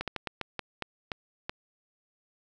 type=slowing click train; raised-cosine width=0.3 ms; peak=-16 dBFS; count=9; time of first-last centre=0.01-1.495 s; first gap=67 ms; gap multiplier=1.28; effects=none